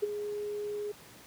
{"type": "tone with ADSR envelope", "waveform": "sine", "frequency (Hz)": 415.3, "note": "G#4", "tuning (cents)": 0, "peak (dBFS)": -23, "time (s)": [0.02, 0.92], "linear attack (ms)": 14, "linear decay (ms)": 20, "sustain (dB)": -10, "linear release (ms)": 8, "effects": ["pink hiss -53 dBFS RMS until 1.26 s", "high-pass 100 Hz 12 dB/octave"]}